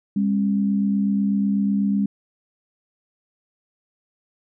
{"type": "tone pair together", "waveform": "sine", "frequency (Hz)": [201.9, 270], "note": ["G#3", "C#4"], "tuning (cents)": [-49, -45], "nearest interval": "perfect fourth", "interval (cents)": 504, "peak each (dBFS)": [-18, -26], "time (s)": [0.16, 2.06], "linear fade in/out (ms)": 5, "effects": []}